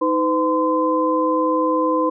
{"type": "tone cluster", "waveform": "sine", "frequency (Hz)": [315, 506, 1028], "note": ["D#4", "B4", "C6"], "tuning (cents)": [21, 42, -31], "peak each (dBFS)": -20, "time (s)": [0.01, 2.1], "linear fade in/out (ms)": 10, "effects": []}